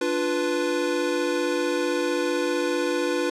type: chord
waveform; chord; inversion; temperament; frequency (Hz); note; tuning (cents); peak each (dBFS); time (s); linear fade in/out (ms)
square; B diminished; first; equal; 293.7 / 349.2 / 493.9; D4 / F4 / B4; 0 / 0 / 0; -29 / -27 / -27; 0.01-3.3; 5
effects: low-pass 8000 Hz 12 dB/octave